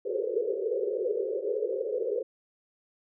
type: band-pass noise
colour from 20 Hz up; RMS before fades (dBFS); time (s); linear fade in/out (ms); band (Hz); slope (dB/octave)
pink; -30; 0.05-2.23; 10; 380 to 530; 96
effects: none